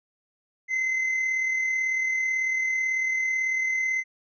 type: tone with amplitude modulation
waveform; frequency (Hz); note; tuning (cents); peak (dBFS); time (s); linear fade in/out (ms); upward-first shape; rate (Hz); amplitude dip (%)
triangle; 2058; C7; -29; -20; 0.68-4.04; 50; sine; 38.1; 35
effects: resampled to 16000 Hz